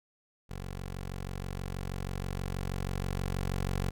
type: tone with level ramp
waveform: 15% pulse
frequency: 46.25 Hz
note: F#1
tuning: in tune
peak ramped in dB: -32 to -23 dBFS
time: 0.49-3.91 s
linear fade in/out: 20 ms
effects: none